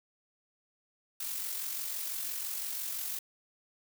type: noise with amplitude modulation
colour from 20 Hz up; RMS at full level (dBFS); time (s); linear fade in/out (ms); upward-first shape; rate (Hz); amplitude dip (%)
blue; -35; 1.2-3.19; 5; sine; 45.9; 40
effects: none